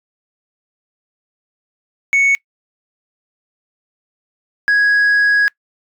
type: tone pair in turn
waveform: sine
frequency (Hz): 2217 / 1660.9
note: C#7 / G#6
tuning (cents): 0 / 0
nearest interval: perfect fourth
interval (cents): 500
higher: first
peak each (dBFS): -7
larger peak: neither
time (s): 2.13-2.35 / 4.68-5.48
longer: second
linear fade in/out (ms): 0
effects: noise-tail reverb RT60 0.1 s tail -26 dB re dry + tanh soft clip ceiling -9 dBFS